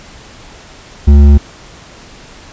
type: tone with hard clipping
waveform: sine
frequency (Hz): 71.6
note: D2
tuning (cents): -43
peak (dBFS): -3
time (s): 1.07-1.38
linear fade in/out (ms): 10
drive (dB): 8
effects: pink hiss -36 dBFS RMS until 2.52 s + resampled to 16000 Hz